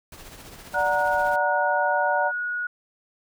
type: noise with tremolo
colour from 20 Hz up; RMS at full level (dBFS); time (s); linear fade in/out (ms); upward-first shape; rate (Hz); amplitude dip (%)
pink; -41; 0.12-1.36; 2; triangle; 15; 55
type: chord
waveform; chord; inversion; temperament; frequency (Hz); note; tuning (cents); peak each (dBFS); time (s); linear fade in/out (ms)
sine; D augmented; none; equal; 587.3 / 740 / 932.3; D5 / F#5 / A#5; 0 / 0 / 0; -25; 0.73-2.32; 50
type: tone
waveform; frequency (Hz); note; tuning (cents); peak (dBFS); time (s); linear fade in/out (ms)
sine; 1454; F#6; -31; -25; 0.74-2.67; 5
effects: none